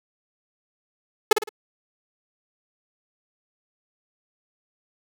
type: tone with echo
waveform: sawtooth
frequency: 429.1 Hz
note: A4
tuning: 43 cents flat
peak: -6 dBFS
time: 1.31-1.33 s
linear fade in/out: 5 ms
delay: 54 ms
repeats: 3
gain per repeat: -8 dB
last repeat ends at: 1.492 s
effects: none